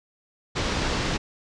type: low-pass noise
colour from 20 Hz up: pink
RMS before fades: -26 dBFS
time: 0.55-1.18 s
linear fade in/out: 20 ms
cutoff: 6000 Hz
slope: 24 dB/octave
effects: resampled to 22050 Hz